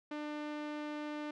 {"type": "tone with low-pass filter", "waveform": "sawtooth", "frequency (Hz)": 298.8, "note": "D4", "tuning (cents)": 30, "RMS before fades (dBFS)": -41, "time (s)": [0.11, 1.31], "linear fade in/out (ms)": 5, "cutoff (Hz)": 3200, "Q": 0.74, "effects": []}